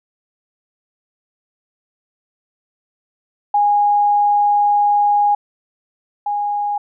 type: tone pair in turn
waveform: sine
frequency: 823 / 823 Hz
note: G#5 / G#5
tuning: -16 / -16 cents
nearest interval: unison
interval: 0 cents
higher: neither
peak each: -11 / -17 dBFS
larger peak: first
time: 3.54-5.35 / 6.26-6.78 s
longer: first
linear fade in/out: 5 ms
effects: none